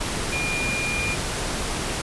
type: tone in noise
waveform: sine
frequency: 2416 Hz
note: D7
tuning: 48 cents sharp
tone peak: -25 dBFS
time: 0.32-1.15 s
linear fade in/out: 10 ms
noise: pink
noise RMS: -27 dBFS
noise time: 0-2.02 s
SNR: -1 dB
effects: resampled to 24000 Hz